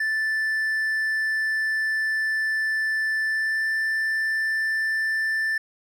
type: tone with pitch glide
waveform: triangle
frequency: 1760 to 1770.2 Hz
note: A6 to A6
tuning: 0 to +10 cents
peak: -20 dBFS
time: 0-5.58 s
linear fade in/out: 5 ms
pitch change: +10 cents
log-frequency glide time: 3.24-3.68 s
effects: none